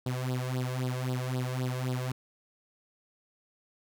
sawtooth tone with flanger, 127.3 Hz, C3, 47 cents flat, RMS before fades -32 dBFS, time 0.06-2.12 s, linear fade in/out 5 ms, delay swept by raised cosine 0.22 to 1.92 ms, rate 3.8 Hz, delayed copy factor +0.85, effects none

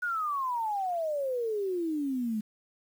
sine exponential sweep, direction down, 1480 to 209.3 Hz, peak -28 dBFS, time 0.02-2.41 s, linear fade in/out 10 ms, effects 9-bit

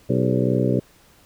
harmonic tone with a mistuned harmonic, 63 Hz, B1, 35 cents sharp, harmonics 2 / 3 / 4 / 5 / 6 / 7 / 8 / 9, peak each -22 / -24 / -25 / -26 / -27 / -27 / -28 / -29 dBFS, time 0.09-0.8 s, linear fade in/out 10 ms, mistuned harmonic 7, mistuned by -89 cents, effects pink hiss -54 dBFS RMS until 1.25 s

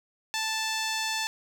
5% pulse tone with notch filter, 880 Hz, A5, in tune, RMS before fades -30 dBFS, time 0.34-1.27 s, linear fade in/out 0 ms, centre 11000 Hz, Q 0.52, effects none

